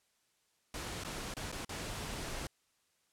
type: noise with dropouts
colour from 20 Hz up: pink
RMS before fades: -41 dBFS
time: 0.74-2.47 s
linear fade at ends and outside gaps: 2 ms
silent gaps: 1.037-1.047 / 1.34-1.367 / 1.517-1.525 / 1.649-1.692 s
effects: white hiss -75 dBFS RMS until 3.12 s + low-pass 10000 Hz 12 dB/octave